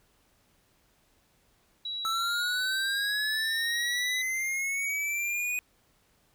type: tone with pitch glide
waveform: sine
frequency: 3897 to 3863 Hz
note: B7 to B7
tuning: -24 to -39 cents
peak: -32 dBFS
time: 1.85-4.22 s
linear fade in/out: 5 ms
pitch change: -15 cents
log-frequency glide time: 2.53-3.33 s
type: linear sweep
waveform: square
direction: up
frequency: 1311 to 2489 Hz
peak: -29 dBFS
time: 2.05-5.59 s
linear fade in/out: 0 ms
effects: pink hiss -67 dBFS RMS until 6.34 s